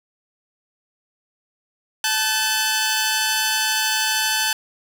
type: tone pair together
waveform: 10% pulse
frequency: 872.1 / 1523 Hz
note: A5 / F#6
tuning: -16 / +50 cents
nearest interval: minor seventh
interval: 966 cents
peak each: -13 dBFS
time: 2.04-4.53 s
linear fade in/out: 2 ms
effects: none